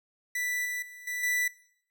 45% pulse tone with level steps, 1975.5 Hz, B6, in tune, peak -29 / -32 / -46 / -32 / -26 dBFS, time 0.35-1.48 s, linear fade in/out 5 ms, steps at 0.65 / 0.82 / 1.07 / 1.23 s, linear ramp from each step 5 ms, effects noise-tail reverb RT60 0.7 s tail -21 dB re dry

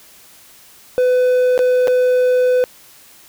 triangle tone with dropouts, 502 Hz, B4, 28 cents sharp, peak -9 dBFS, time 0.98-2.64 s, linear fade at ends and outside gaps 0 ms, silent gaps 1.578-1.591 / 1.873-1.88 s, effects white hiss -45 dBFS RMS until 3.28 s

